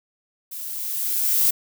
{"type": "noise with level ramp", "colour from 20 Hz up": "violet", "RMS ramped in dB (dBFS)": [-34, -17], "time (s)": [0.51, 1.51], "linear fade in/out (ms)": 10, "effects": []}